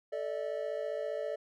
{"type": "chord", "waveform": "triangle", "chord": "A suspended fourth", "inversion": "none", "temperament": "equal with one note detuned", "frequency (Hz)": [440, 587.3, 642.3], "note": ["A4", "D5", "E5"], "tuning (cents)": [0, 0, -45], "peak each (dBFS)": [-37, -34, -38], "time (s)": [0.12, 1.36], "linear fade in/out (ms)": 10, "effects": []}